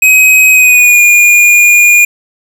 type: tone with pitch glide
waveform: square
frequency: 2530 to 2430 Hz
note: D#7 to D#7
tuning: +28 to -42 cents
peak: -3 dBFS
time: 0.02-2.05 s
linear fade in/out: 5 ms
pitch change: -70 cents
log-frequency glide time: 0.52-1.01 s
effects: 7-bit